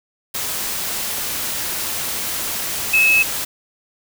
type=tone in noise; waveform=sine; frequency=2588 Hz; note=E7; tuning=32 cents flat; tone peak=-11 dBFS; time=2.93-3.23 s; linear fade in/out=10 ms; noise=white; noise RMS=-24 dBFS; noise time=0.34-3.45 s; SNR=+10 dB; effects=none